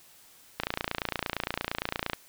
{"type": "click train", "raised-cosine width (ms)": 0.3, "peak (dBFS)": -12, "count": 45, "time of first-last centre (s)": [0.6, 2.133], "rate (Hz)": 28.7, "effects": ["white hiss -56 dBFS RMS until 2.28 s"]}